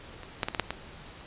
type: clicks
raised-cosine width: 0.3 ms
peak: -25 / -10 / -13 / -14 / -8 / -14 dBFS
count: 6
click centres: 0.233 / 0.432 / 0.485 / 0.548 / 0.597 / 0.706 s
effects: pink hiss -47 dBFS RMS until 1.26 s + resampled to 8000 Hz